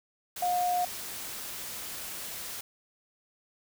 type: tone in noise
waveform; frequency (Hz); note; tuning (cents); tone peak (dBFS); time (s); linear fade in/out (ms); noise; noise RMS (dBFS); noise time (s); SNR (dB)
sine; 716; F5; +43; -25; 0.42-0.85; 5; white; -39; 0.36-2.61; +11
effects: none